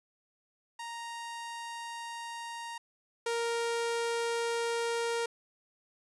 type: tone pair in turn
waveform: sawtooth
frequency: 932.3 / 466.1 Hz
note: A#5 / A#4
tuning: 0 / 0 cents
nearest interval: octave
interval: 1200 cents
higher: first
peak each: -35 / -26 dBFS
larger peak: second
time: 0.79-2.78 / 3.26-5.26 s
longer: second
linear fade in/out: 5 ms
effects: resampled to 24000 Hz